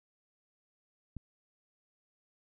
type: click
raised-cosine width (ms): 5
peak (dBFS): -29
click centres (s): 1.167
effects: none